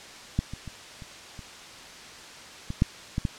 clicks, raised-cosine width 5 ms, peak -11 / -23 / -25 / -29 / -28 / -19 / -7 / -14 / -13 dBFS, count 9, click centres 0.39 / 0.536 / 0.677 / 1.022 / 1.392 / 2.704 / 2.821 / 3.181 / 3.252 s, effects white hiss -44 dBFS RMS until 3.38 s + low-pass 6000 Hz 12 dB/octave

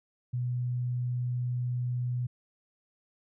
sine tone, 123.47 Hz, B2, in tune, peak -28 dBFS, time 0.33-2.27 s, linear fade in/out 10 ms, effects none

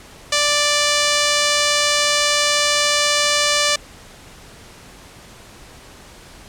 5% pulse tone, 587.3 Hz, D5, in tune, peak -3 dBFS, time 0.32-3.76 s, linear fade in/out 5 ms, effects pink hiss -42 dBFS RMS until 6.48 s + low-pass 10000 Hz 12 dB/octave

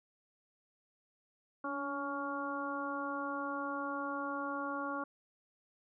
harmonic tone with a mistuned harmonic, 280 Hz, C#4, 18 cents sharp, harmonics 1 / 2 / 3 / 4 / 5, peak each -41 / -43 / -45 / -40 / -42 dBFS, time 1.64-5.04 s, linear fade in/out 5 ms, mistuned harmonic 1, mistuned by +34 cents, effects none

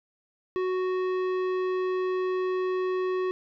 sine tone with tanh clipping, 370 Hz, F#4, in tune, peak -27 dBFS, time 0.56-3.31 s, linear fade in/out 0 ms, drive 14 dB, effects none

